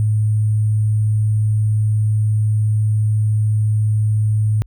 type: tone with sample-and-hold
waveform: sine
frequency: 107.1 Hz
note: A2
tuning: 46 cents flat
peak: -13 dBFS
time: 0-4.62 s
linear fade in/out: 0 ms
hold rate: 8820 Hz
effects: added 50 Hz sine -43 dBFS peak until 4.66 s